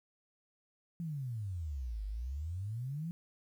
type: exponential two-way sweep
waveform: sine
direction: down then up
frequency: 174.61 to 49 to 174.61 Hz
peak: -36 dBFS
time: 1-3.11 s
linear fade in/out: 0 ms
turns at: 2.05 s
effects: 11-bit